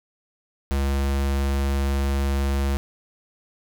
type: tone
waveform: square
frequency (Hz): 69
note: C#2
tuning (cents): -7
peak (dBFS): -21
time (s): 0.71-2.77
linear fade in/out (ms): 0
effects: none